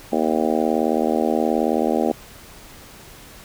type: harmonic tone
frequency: 78.8 Hz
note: D#2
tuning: 23 cents sharp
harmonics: 3 / 4 / 5 / 6 / 7 / 8 / 9 / 10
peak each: -23 / -24 / -25 / -26 / -26 / -27 / -28 / -28 dBFS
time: 0.12-2.12 s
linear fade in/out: 5 ms
effects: pink hiss -43 dBFS RMS until 3.44 s